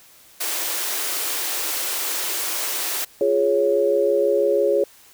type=high-pass noise; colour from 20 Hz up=white; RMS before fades=-25 dBFS; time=0.4-3.05 s; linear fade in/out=10 ms; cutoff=290 Hz; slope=96 dB/octave
type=chord; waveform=sine; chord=Db major; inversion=first; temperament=equal; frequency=349.2 / 415.3 / 554.4 Hz; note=F4 / Ab4 / Db5; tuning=0 / 0 / 0 cents; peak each=-24 / -19 / -19 dBFS; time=3.21-4.84 s; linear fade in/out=2 ms
effects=white hiss -50 dBFS RMS until 5.13 s